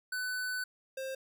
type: tone pair in turn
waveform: square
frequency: 1500 / 530.3 Hz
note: F#6 / C5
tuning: +23 / +23 cents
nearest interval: octave + tritone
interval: 1800 cents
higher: first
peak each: -34 / -37 dBFS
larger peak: first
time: 0.12-0.64 / 0.97-1.15 s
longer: first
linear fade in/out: 5 ms
effects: none